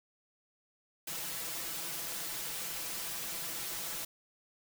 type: noise with comb filter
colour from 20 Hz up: white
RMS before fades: -39 dBFS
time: 1.07-4.05 s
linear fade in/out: 5 ms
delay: 6 ms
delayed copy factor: +0.95
effects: none